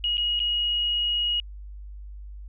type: tone with dropouts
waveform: sine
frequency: 2891 Hz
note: F#7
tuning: 41 cents flat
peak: -22 dBFS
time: 0.04-1.4 s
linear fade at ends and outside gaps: 1 ms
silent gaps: 0.171-0.179 / 0.393-0.401 s
effects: added 50 Hz sine -37 dBFS peak until 2.48 s

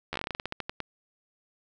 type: slowing click train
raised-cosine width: 0.3 ms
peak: -16 dBFS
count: 16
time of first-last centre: 0.13-0.803 s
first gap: 12 ms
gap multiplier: 1.17
effects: none

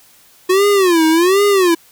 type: tone with vibrato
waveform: square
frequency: 360.4 Hz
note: F#4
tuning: 45 cents flat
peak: -10 dBFS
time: 0.49-1.75 s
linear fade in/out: 10 ms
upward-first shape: sine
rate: 1.3 Hz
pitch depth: 220 cents each way
effects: white hiss -48 dBFS RMS until 1.91 s

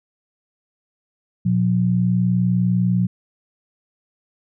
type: tone pair together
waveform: sine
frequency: 120.3 / 180.3 Hz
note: B2 / F#3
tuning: -45 / -45 cents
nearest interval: perfect fifth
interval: 700 cents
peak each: -19 / -17 dBFS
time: 1.45-3.07 s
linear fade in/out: 10 ms
effects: none

